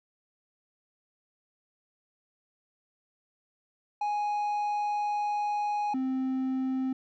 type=tone pair in turn; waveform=triangle; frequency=830.6 / 261.6 Hz; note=G#5 / C4; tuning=0 / 0 cents; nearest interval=octave + minor sixth; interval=2000 cents; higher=first; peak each=-25 dBFS; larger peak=neither; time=4.01-5.94 / 5.94-6.93 s; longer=first; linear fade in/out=5 ms; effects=resampled to 16000 Hz